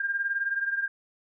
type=beating tone pair; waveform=sine; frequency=1600 / 1619 Hz; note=G6 / G#6; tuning=+35 / -45 cents; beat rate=19 Hz; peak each=-27 / -32 dBFS; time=0-0.88 s; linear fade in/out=5 ms; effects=none